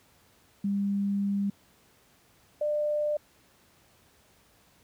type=tone pair in turn; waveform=sine; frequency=200 / 596.9 Hz; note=G3 / D5; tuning=+35 / +28 cents; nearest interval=octave + perfect fifth; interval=1893 cents; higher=second; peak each=-25 dBFS; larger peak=neither; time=0.64-1.5 / 2.61-3.17 s; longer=first; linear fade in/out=5 ms; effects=pink hiss -62 dBFS RMS until 4.83 s + high-pass 60 Hz 12 dB/octave